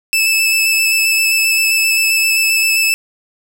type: tone with vibrato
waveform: sawtooth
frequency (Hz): 2623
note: E7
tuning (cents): -9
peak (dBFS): -8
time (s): 0.13-2.94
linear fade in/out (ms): 0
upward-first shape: square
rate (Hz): 7.6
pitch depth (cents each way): 11
effects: none